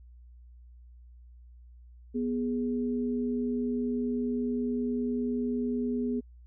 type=tone pair together; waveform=sine; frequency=245 / 415.3 Hz; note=B3 / G#4; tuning=-14 / 0 cents; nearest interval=major sixth; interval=914 cents; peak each=-28 / -34 dBFS; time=2.14-6.21 s; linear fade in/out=20 ms; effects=added 60 Hz sine -49 dBFS peak until 6.46 s